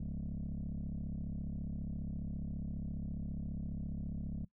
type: tone with frequency modulation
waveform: sine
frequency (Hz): 115.7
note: A#2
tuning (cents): -13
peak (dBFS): -35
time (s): 0-4.45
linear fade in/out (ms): 5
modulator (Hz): 34.7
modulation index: 3.1
effects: noise-tail reverb RT60 0.1 s tail -21 dB re dry + tanh soft clip ceiling -35 dBFS